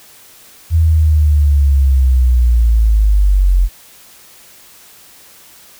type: linear sweep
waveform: sine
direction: down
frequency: 82.41 to 43.65 Hz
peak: -7 dBFS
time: 0.7-3.69 s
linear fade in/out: 50 ms
effects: white hiss -42 dBFS RMS until 5.79 s